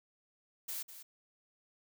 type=noise with echo; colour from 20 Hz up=blue; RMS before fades=-40 dBFS; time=0.68-0.83 s; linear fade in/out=10 ms; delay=200 ms; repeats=1; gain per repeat=-11 dB; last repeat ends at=1.03 s; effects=none